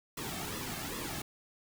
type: noise with flanger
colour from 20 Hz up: pink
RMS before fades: -39 dBFS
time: 0.17-1.22 s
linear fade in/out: 5 ms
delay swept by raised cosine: 1.3 to 2.09 ms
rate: 2.5 Hz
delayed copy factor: -0.7
effects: none